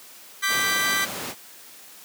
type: chord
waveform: sawtooth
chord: G major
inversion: second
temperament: equal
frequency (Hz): 1174.7 / 1568 / 1975.5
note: D6 / G6 / B6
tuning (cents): 0 / 0 / 0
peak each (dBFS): -24 / -22 / -21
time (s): 0.42-1.06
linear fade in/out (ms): 20
type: noise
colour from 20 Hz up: pink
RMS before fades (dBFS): -31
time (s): 0.47-1.35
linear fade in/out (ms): 50
effects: white hiss -46 dBFS RMS until 2.04 s + high-pass 200 Hz 12 dB/octave